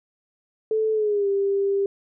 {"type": "tone with pitch glide", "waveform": "sine", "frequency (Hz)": [437.3, 396.4], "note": ["A4", "G4"], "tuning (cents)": [-11, 19], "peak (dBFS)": -19, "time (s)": [0.71, 1.86], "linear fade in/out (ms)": 2, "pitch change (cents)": -170, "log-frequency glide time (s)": [0.93, 1.28], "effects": []}